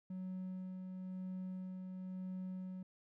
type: tone with tremolo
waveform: triangle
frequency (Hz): 185.6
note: F#3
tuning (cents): +6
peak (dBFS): -38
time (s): 0.1-2.83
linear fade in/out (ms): 5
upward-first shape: sine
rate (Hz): 0.99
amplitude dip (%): 35
effects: tanh soft clip ceiling -34 dBFS